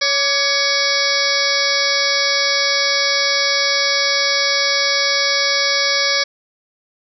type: harmonic tone with a mistuned harmonic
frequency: 560 Hz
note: C#5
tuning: 18 cents sharp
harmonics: 1 / 2 / 3 / 4 / 6 / 7 / 8 / 9 / 10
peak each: -24 / -27 / -23 / -21 / -27 / -25 / -22 / -21 / -23 dBFS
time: 0.01-6.24 s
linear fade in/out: 10 ms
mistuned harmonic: 2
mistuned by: +74 cents
effects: none